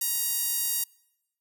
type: tone with high-pass filter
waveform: sawtooth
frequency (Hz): 946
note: A#5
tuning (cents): +25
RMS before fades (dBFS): -28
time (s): 0.01-0.84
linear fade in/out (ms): 5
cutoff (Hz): 8900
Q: 0.74
effects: noise-tail reverb RT60 0.9 s tail -26 dB re dry